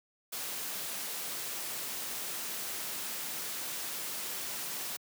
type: noise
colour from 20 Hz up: white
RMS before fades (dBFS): -38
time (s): 0.32-4.97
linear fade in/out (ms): 10
effects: high-pass 150 Hz 12 dB/octave